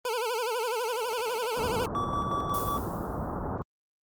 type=tone with vibrato; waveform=25% pulse; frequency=468.3 Hz; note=A#4; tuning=8 cents sharp; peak=-24 dBFS; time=0.05-1.86 s; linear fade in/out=2 ms; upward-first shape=sine; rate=12 Hz; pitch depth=140 cents each way
type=low-pass noise; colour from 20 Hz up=pink; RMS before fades=-32 dBFS; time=1.57-3.62 s; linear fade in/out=0 ms; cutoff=1300 Hz; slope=48 dB/octave
type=tone with tremolo; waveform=triangle; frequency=1149 Hz; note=D6; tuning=38 cents flat; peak=-26 dBFS; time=1.95-2.78 s; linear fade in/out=0 ms; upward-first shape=square; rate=5.5 Hz; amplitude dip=45%
type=noise with exponential decay; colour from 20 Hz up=violet; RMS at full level=-35 dBFS; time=2.54-3.56 s; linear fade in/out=2 ms; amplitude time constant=220 ms
effects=high-pass 60 Hz 12 dB/octave + Opus 24 kbps